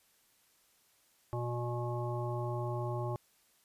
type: harmonic tone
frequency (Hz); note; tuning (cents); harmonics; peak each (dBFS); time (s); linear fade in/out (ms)
120.7; B2; -39; 1 / 3 / 5 / 7 / 9; -35 / -40 / -42 / -43 / -45; 1.33-3.16; 0
effects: white hiss -69 dBFS RMS until 3.64 s + resampled to 32000 Hz